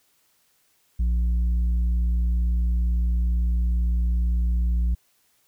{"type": "tone with tanh clipping", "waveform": "triangle", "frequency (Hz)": 58.9, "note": "A#1", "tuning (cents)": 19, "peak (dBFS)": -20, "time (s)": [0.99, 4.95], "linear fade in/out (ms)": 10, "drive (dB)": 9, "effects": ["white hiss -65 dBFS RMS until 5.47 s"]}